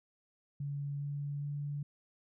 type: tone with pitch steps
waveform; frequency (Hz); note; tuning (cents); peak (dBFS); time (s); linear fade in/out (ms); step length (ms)
sine; 142.4 / 143.47 / 144.55; C#3 / D3 / D3; +47 / -40 / -27; -35; 0.6-1.83; 5; 410
effects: none